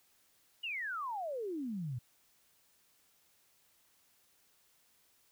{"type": "exponential sweep", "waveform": "sine", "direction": "down", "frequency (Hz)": [2960, 114.3], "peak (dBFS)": -36, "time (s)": [0.63, 1.99], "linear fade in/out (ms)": 10, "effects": ["white hiss -70 dBFS RMS until 5.31 s"]}